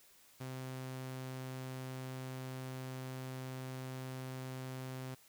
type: tone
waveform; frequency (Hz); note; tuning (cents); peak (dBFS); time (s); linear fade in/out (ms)
sawtooth; 129.9; C3; -12; -38; 0.4-5.15; 10
effects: white hiss -64 dBFS RMS until 5.28 s